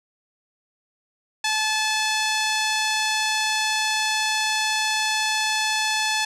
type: tone with low-pass filter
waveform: 5% pulse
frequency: 866 Hz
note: A5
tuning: 28 cents flat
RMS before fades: -23 dBFS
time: 1.44-6.25 s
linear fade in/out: 5 ms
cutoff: 6200 Hz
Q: 0.53
effects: none